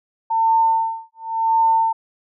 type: tone with tremolo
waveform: sine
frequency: 901 Hz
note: A5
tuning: 41 cents sharp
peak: -12 dBFS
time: 0.3-1.93 s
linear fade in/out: 10 ms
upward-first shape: sine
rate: 0.92 Hz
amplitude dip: 100%
effects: none